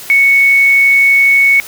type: tone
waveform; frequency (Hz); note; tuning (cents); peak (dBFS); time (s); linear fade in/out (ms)
sine; 2217; C#7; 0; -5; 0.1-1.6; 0
effects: white hiss -30 dBFS RMS until 1.67 s + high-pass 60 Hz 12 dB/octave